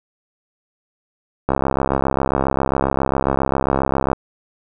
click train, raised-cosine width 1 ms, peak -3 dBFS, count 179, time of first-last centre 1.49-4.131 s, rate 67.4 Hz, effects none

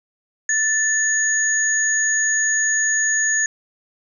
sine tone pair together, 1765 / 6700 Hz, A6 / G#8, +5 / +14 cents, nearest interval octave + major seventh, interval 2309 cents, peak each -19 dBFS, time 0.49-3.46 s, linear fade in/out 2 ms, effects none

